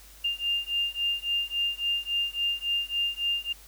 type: beating tone pair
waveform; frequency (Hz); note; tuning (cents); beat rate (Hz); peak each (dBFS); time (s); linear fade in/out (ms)
sine; 2800 / 2803.6; F7 / F7; +4 / +6; 3.6; -29; 0.24-3.53; 10
effects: added 50 Hz sine -52 dBFS peak until 3.67 s + white hiss -52 dBFS RMS until 3.67 s